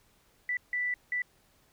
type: tone bursts at uneven times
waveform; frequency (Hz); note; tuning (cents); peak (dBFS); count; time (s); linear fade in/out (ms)
sine; 1975.5; B6; 0; -28; 3; 0.49-0.57 / 0.73-0.94 / 1.12-1.22; 2
effects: pink hiss -66 dBFS RMS until 1.72 s